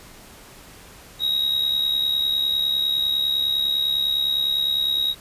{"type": "tone with amplitude modulation", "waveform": "triangle", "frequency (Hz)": 3801, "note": "A#7", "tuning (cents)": 33, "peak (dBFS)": -15, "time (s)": [1.19, 5.15], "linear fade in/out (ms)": 50, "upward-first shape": "sine", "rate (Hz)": 69.9, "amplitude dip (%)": 60, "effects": ["pink hiss -45 dBFS RMS until 5.2 s", "resampled to 32000 Hz"]}